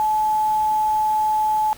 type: tone with quantisation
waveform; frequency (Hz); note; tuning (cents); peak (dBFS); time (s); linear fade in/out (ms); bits
sine; 860; A5; -40; -16; 0-1.73; 0; 6
effects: pink hiss -43 dBFS RMS until 1.77 s + MP3 96 kbps